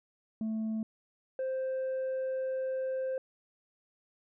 sine tone pair in turn, 220 / 523.3 Hz, A3 / C5, 0 / 0 cents, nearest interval octave + minor third, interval 1500 cents, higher second, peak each -28 dBFS, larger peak neither, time 0.41-0.83 / 1.39-3.18 s, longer second, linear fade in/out 2 ms, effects tanh soft clip ceiling -30 dBFS

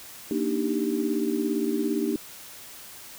sine chord, Eb major seventh, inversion second, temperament equal, 233.1 / 293.7 / 311.1 / 392 Hz, Bb3 / D4 / Eb4 / G4, 0 / 0 / 0 / 0 cents, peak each -29 dBFS, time 0.31-2.16 s, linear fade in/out 2 ms, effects white hiss -44 dBFS RMS until 3.18 s

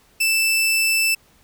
sawtooth tone, 2647 Hz, E7, 7 cents sharp, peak -13 dBFS, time 0.2-1.15 s, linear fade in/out 10 ms, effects pink hiss -56 dBFS RMS until 1.43 s

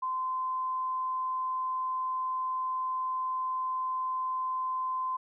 sine tone, 1032 Hz, C6, 24 cents flat, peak -29 dBFS, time 0.02-5.17 s, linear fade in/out 10 ms, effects none

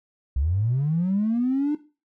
triangle linear sweep, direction up, 61.5 to 302.4 Hz, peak -16 dBFS, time 0.36-1.75 s, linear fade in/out 5 ms, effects noise-tail reverb RT60 0.3 s tail -18 dB re dry + tanh soft clip ceiling -18 dBFS

